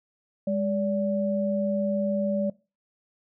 sine tone pair together, 203.5 / 577 Hz, G#3 / D5, -35 / -31 cents, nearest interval octave + tritone, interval 1804 cents, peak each -26 / -26 dBFS, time 0.47-2.5 s, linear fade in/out 5 ms, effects noise-tail reverb RT60 0.3 s tail -21 dB re dry

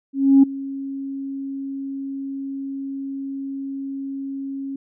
sine tone with ADSR envelope, 273.2 Hz, C#4, 25 cents flat, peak -6 dBFS, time 0.13-4.76 s, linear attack 300 ms, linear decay 10 ms, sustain -20 dB, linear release 4 ms, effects tanh soft clip ceiling -4 dBFS

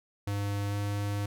square tone with pitch glide, 101.2 to 101.96 Hz, G#2 to G#2, -44 to -31 cents, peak -30 dBFS, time 0.27-1.26 s, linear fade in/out 5 ms, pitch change +13 cents, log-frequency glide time 0.69-0.74 s, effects none

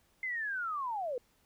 sine linear sweep, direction down, 2093 to 466.2 Hz, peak -33 dBFS, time 0.23-1.18 s, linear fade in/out 2 ms, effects pink hiss -70 dBFS RMS until 1.45 s

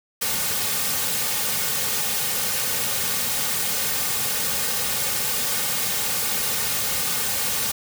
white noise with comb filter, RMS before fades -24 dBFS, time 0.21-7.72 s, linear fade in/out 10 ms, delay 3 ms, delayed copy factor -0.7, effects none

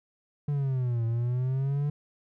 triangle exponential two-way sweep, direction down then up, 147.5 to 113.6 to 147.5 Hz, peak -23 dBFS, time 0.48-1.9 s, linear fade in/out 5 ms, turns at 1.05 s, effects none

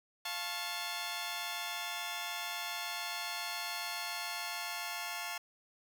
10% pulse chord, F augmented, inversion none, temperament just, 698.5 / 873.1 / 1091.3 Hz, F5 / A5 / C#6, 0 / -14 / -27 cents, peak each -33 / -33 / -34 dBFS, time 0.25-5.38 s, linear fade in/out 5 ms, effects none

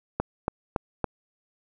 click train, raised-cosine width 1 ms, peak -10 dBFS, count 4, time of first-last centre 0.2-1.043 s, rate 3.56 Hz, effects none

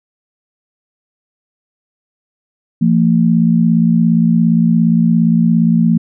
sine tone pair together, 170 / 227.3 Hz, F3 / A#3, -46 / -43 cents, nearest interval perfect fourth, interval 503 cents, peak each -11 dBFS, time 2.81-5.98 s, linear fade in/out 10 ms, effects none

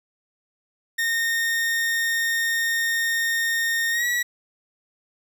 40% pulse tone with pitch glide, 1839 to 1930.4 Hz, A#6 to B6, -24 to -40 cents, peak -20 dBFS, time 0.98-4.23 s, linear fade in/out 10 ms, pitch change +84 cents, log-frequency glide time 3.91-4.06 s, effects 9-bit

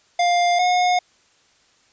square tone pair in turn, 702 / 721.3 Hz, F5 / F#5, +9 / -44 cents, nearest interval unison, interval 47 cents, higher second, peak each -16 dBFS, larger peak neither, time 0.19-0.59 / 0.59-0.99 s, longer neither, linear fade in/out 5 ms, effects white hiss -58 dBFS RMS until 1.92 s + resampled to 16000 Hz

